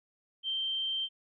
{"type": "tone", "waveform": "sine", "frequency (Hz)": 3136, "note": "G7", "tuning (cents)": 0, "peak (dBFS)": -30, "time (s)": [0.43, 1.09], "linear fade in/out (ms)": 50, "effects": []}